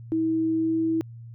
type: tone with pitch glide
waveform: sine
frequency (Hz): 322.4 to 324.6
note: E4 to E4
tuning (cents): -38 to -27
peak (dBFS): -21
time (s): 0.12-1.01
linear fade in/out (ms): 0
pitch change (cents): +11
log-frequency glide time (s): 0.54-0.79
effects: added 116 Hz sine -39 dBFS peak until 1.34 s